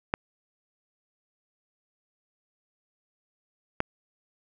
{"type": "clicks", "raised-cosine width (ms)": 0.5, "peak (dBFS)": -9, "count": 2, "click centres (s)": [0.139, 3.804], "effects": []}